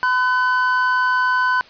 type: tone pair together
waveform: triangle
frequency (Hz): 1010.2 / 1507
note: B5 / F#6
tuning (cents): +39 / +31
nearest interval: perfect fifth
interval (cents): 692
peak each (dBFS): -16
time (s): 0.03-1.61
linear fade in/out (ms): 0
effects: white hiss -45 dBFS RMS until 1.69 s + resampled to 11025 Hz